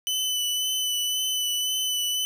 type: tone with vibrato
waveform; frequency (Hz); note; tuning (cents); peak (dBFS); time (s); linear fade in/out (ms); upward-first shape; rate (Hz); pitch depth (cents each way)
sawtooth; 3002; F#7; +24; -21; 0.07-2.25; 0; sine; 1.9; 19
effects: none